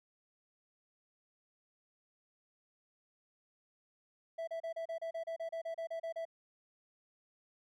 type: tone bursts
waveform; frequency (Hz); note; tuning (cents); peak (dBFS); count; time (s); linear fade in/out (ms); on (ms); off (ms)
triangle; 659.3; E5; 0; -35; 15; 4.38-6.253; 10; 95; 32
effects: none